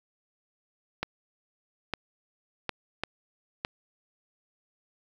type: clicks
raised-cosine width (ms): 0.3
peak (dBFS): -13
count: 5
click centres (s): 1.03 / 1.937 / 2.693 / 3.036 / 3.649
effects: 8-bit